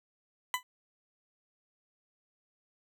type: tone with exponential decay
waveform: 20% pulse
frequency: 1000 Hz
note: B5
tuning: 21 cents sharp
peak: -20 dBFS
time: 0.54-0.63 s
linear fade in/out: 1 ms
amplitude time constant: 19 ms
effects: none